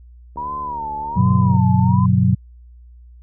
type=click train; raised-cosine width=2 ms; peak=-25 dBFS; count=89; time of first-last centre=0.36-1.565 s; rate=73 Hz
type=tone with vibrato; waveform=sine; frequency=944 Hz; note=A#5; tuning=22 cents sharp; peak=-23 dBFS; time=0.37-2.06 s; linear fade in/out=5 ms; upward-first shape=sine; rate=1.3 Hz; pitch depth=150 cents each way
type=chord; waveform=sine; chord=G major seventh; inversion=none; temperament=equal with one note detuned; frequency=98 / 123.47 / 143.89 / 185 Hz; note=G2 / B2 / D3 / F#3; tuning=0 / 0 / -35 / 0 cents; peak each=-17 / -16 / -22 / -16 dBFS; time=1.16-2.35 s; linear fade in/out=10 ms
effects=added 60 Hz sine -40 dBFS peak until 3.22 s